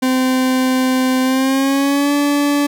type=tone with pitch glide; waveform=40% pulse; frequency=258 to 287.9 Hz; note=C4 to D4; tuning=-24 to -34 cents; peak=-12 dBFS; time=0.02-2.67 s; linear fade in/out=10 ms; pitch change=+190 cents; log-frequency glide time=1.22-2.13 s; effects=none